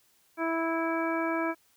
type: harmonic tone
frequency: 328.4 Hz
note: E4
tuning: 6 cents flat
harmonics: 1 / 2 / 3 / 4 / 5 / 7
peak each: -30 / -33 / -35 / -36 / -37 / -38 dBFS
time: 0.37-1.55 s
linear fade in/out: 50 ms
effects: white hiss -66 dBFS RMS until 1.76 s